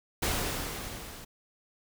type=noise with level ramp; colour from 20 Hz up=pink; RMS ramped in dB=-28 to -46 dBFS; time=0.22-1.25 s; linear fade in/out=10 ms; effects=none